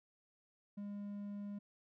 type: tone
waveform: triangle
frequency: 203.5 Hz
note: G#3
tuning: 35 cents flat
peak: -40 dBFS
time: 0.77-1.59 s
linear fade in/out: 10 ms
effects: none